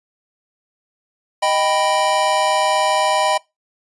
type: chord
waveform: square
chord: Eb augmented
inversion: none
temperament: equal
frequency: 622.3 / 784 / 987.8 Hz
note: Eb5 / G5 / B5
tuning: 0 / 0 / 0 cents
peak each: -20 dBFS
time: 1.42-3.38 s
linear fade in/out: 10 ms
effects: noise-tail reverb RT60 0.2 s tail -22 dB re dry + resampled to 24000 Hz